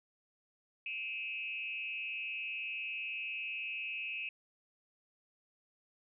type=tone with frequency modulation; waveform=sine; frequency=2572 Hz; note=E7; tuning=43 cents flat; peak=-37 dBFS; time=0.86-4.29 s; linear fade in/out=2 ms; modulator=206 Hz; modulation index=0.79; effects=none